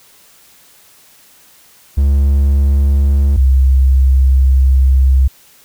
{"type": "tone pair in turn", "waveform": ["triangle", "sine"], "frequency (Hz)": [69.6, 66], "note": ["C#2", "C2"], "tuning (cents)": [8, 16], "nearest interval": "minor second", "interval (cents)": 92, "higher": "first", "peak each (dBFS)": -6, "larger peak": "neither", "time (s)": [[1.97, 3.37], [3.37, 5.28]], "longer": "second", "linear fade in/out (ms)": 10, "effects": ["white hiss -46 dBFS RMS until 5.64 s"]}